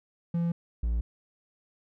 triangle tone pair in turn, 169.9 / 57.36 Hz, F3 / A#1, -47 / -27 cents, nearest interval octave + perfect fifth, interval 1880 cents, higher first, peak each -23 dBFS, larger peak neither, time 0.34-0.52 / 0.83-1.01 s, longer neither, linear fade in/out 5 ms, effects none

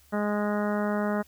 harmonic tone, 207.7 Hz, G#3, in tune, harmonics 1 / 2 / 3 / 4 / 5 / 6 / 7 / 8 / 9, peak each -27 / -33 / -31 / -37 / -39 / -38 / -38 / -45 / -43 dBFS, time 0.12-1.23 s, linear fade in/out 20 ms, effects added 71 Hz sine -60 dBFS peak until 1.27 s + white hiss -60 dBFS RMS until 1.27 s

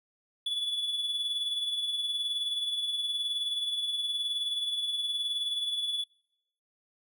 triangle tone with tremolo, 3431 Hz, A7, 44 cents flat, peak -26 dBFS, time 0.46-6.04 s, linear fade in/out 5 ms, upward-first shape sine, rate 19 Hz, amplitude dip 45%, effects noise-tail reverb RT60 0.8 s tail -25 dB re dry

